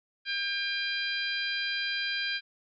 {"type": "harmonic tone", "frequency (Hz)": 800, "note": "G5", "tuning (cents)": 35, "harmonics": [2, 3, 4, 5, 6], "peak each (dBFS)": [-33, -35, -36, -37, -38], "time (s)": [0.25, 2.41], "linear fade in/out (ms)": 50, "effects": []}